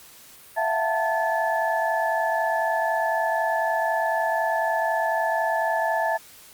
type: tone cluster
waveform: sine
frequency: 661 / 711 / 745 / 887 / 1729 Hz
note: E5 / F5 / F#5 / A5 / A6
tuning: +5 / +31 / +12 / +14 / -31 cents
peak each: -25 / -33 / -33 / -25 / -28 dBFS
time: 0.56-6.18 s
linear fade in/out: 20 ms
effects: white hiss -48 dBFS RMS until 6.53 s + Opus 48 kbps